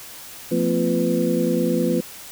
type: tone cluster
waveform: sine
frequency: 174.6 / 225.7 / 255.7 / 346.4 / 500 Hz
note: F3 / A3 / C4 / F4 / B4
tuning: 0 / +44 / -40 / -14 / +21 cents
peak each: -24 dBFS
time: 0.51-2.01 s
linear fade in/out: 10 ms
effects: white hiss -39 dBFS RMS until 2.31 s